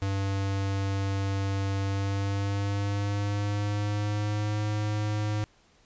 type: tone with pitch glide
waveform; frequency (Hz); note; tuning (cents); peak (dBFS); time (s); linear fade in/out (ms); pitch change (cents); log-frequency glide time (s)
square; 98 to 105.64; G2 to G#2; 0 to +30; -27; 0.02-5.44; 0; +130; 1.81-4.62
effects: pink hiss -62 dBFS RMS until 5.85 s + resampled to 16000 Hz